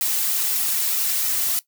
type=noise with flanger; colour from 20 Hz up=blue; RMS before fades=-22 dBFS; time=0.01-1.59 s; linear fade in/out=0 ms; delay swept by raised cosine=1.8 to 3.2 ms; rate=3.2 Hz; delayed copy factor=-0.6; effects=noise-tail reverb RT60 0.1 s tail -17 dB re dry